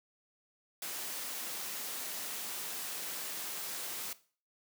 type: noise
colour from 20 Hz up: white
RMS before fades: -40 dBFS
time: 0.82-4.13 s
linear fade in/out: 2 ms
effects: noise-tail reverb RT60 0.4 s tail -17 dB re dry + high-pass 200 Hz 12 dB/octave